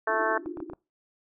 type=harmonic tone; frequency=220 Hz; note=A3; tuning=in tune; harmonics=2 / 3 / 4 / 5 / 6 / 7 / 8; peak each=-31 / -29 / -32 / -30 / -35 / -30 / -34 dBFS; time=0.07-0.38 s; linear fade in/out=5 ms
type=band-pass noise; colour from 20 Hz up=white; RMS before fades=-38 dBFS; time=0.08-0.74 s; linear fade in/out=20 ms; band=300 to 360 Hz; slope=96 dB/octave
type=clicks; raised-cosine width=1 ms; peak=-27 dBFS; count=5; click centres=0.46 / 0.572 / 0.603 / 0.699 / 0.734 s
effects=noise-tail reverb RT60 0.3 s tail -26 dB re dry